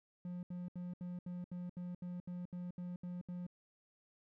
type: tone bursts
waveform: triangle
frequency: 177.8 Hz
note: F3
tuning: 31 cents sharp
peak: -39 dBFS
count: 13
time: 0.25-3.466 s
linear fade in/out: 2 ms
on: 180 ms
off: 73 ms
effects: none